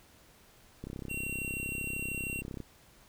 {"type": "click train", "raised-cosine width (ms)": 3, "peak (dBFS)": -27, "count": 59, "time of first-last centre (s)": [0.84, 2.603], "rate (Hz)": 32.9}
{"type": "tone", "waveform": "square", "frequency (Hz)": 2742, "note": "F7", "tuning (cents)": -32, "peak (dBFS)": -36, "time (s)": [1.09, 2.42], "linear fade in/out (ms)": 20}
{"effects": ["pink hiss -60 dBFS RMS until 3.08 s"]}